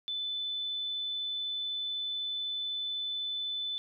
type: tone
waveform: sine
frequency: 3508 Hz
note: A7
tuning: 6 cents flat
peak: -32 dBFS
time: 0.08-3.78 s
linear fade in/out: 0 ms
effects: none